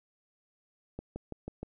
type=accelerating click train; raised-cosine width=2 ms; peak=-25 dBFS; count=5; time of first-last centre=0.99-1.63 s; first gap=170 ms; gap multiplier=0.96; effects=none